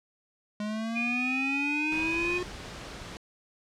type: exponential sweep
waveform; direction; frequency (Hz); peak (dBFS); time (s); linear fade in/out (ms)
square; up; 207.7 to 362.3; -31; 0.6-2.43; 2
type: tone with pitch glide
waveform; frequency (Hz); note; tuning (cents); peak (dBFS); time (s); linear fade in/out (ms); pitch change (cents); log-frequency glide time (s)
sine; 2454 to 2495; D#7 to D#7; -25 to +4; -28; 0.95-2.39; 20; +29; 1.07-1.42
type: noise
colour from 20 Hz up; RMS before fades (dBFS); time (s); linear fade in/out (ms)
pink; -41; 1.92-3.17; 0
effects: low-pass 6000 Hz 12 dB/octave